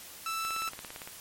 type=tone; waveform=sawtooth; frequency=1322 Hz; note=E6; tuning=5 cents sharp; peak=-28 dBFS; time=0.26-0.69 s; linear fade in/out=2 ms
type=click train; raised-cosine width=0.3 ms; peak=-25 dBFS; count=12; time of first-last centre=0.45-1.075 s; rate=17.6 Hz
effects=white hiss -47 dBFS RMS until 1.2 s + MP3 64 kbps